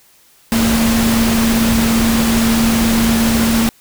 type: tone in noise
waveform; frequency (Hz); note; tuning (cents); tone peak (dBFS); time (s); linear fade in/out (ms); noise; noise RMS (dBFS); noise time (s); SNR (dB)
sine; 227.8; A#3; -40; -12; 0.52-3.69; 0; pink; -18; 0.52-3.69; +3
effects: white hiss -50 dBFS RMS until 3.8 s